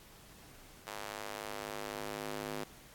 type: tone with high-pass filter sweep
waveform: square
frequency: 51.91 Hz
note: G#1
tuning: in tune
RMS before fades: -42 dBFS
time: 0.87-2.64 s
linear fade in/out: 0 ms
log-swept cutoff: 720 to 290 Hz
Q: 0.85
effects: pink hiss -57 dBFS RMS until 2.94 s + AAC 64 kbps